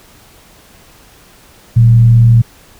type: tone with frequency modulation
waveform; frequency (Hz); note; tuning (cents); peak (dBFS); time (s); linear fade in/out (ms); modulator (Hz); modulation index
sine; 116.54; A#2; 0; -3; 1.76-2.42; 10; 78.5; 0.25
effects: pink hiss -43 dBFS RMS until 2.79 s